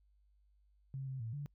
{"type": "tone with pitch steps", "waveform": "sine", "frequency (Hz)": [134.8, 132.2, 113.1, 144.1], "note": ["C#3", "C3", "A2", "D3"], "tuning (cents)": [-48, 18, 48, -33], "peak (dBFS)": -39, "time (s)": [0.94, 1.46], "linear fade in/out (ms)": 0, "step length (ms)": 130, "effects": ["noise-tail reverb RT60 0.1 s tail -26 dB re dry", "added 50 Hz sine -67 dBFS peak until 1.54 s"]}